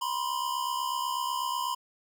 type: tone pair together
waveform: square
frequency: 970 / 1038.1 Hz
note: B5 / C6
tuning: -31 / -14 cents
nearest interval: minor second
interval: 117 cents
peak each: -33 / -32 dBFS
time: 0.01-1.75 s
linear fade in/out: 10 ms
effects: none